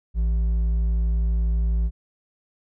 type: tone with hard clipping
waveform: sine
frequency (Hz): 56.1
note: A1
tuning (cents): +34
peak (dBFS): -20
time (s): 0.14-1.91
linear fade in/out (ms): 50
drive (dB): 4
effects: none